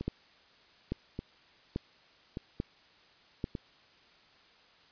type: two click trains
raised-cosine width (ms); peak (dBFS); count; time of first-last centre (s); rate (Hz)
3; -19 / -23; 5 / 4; 0.08-3.441 / 0.01-3.552; 1.19 / 0.847
effects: white hiss -61 dBFS RMS until 4.91 s + resampled to 11025 Hz